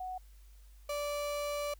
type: tone pair in turn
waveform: sine / 35% pulse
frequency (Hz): 741 / 582.6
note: F#5 / D5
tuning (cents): +2 / -14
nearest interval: major third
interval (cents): 416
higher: first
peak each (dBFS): -37 / -32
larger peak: second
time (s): 0-0.18 / 0.89-1.74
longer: second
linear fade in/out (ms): 5
effects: added 50 Hz sine -53 dBFS peak until 1.79 s + white hiss -68 dBFS RMS until 1.79 s